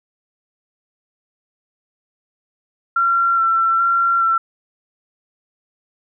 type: tone with vibrato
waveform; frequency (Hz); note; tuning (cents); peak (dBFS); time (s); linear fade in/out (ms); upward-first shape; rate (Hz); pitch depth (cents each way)
sine; 1358; F6; -49; -13; 2.96-4.38; 5; square; 1.2; 15
effects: none